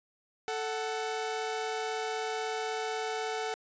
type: tone pair together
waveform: sawtooth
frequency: 440 / 745.4 Hz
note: A4 / F#5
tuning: 0 / +13 cents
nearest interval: major sixth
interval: 913 cents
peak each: -30 / -32 dBFS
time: 0.48-3.54 s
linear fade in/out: 0 ms
effects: resampled to 16000 Hz